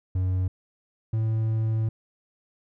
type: tone pair in turn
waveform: triangle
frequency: 92.5 / 110.89 Hz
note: F#2 / A2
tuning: 0 / +14 cents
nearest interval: minor third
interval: 314 cents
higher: second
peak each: -20 dBFS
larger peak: neither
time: 0.15-0.48 / 1.13-1.89 s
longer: second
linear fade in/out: 5 ms
effects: none